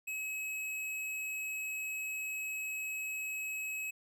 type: tone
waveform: square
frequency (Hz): 2563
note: E7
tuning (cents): -49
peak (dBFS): -37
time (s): 0.07-3.91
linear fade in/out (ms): 10
effects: none